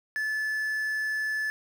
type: tone with quantisation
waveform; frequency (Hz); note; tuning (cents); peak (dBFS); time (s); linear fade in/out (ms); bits
triangle; 1734; A6; -26; -25; 0.16-1.5; 0; 8
effects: none